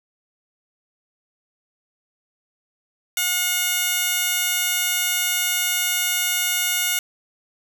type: tone with high-pass filter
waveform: 15% pulse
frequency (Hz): 720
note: F#5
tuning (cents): -47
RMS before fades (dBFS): -22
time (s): 3.17-6.99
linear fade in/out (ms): 2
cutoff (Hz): 3000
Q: 0.55
effects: none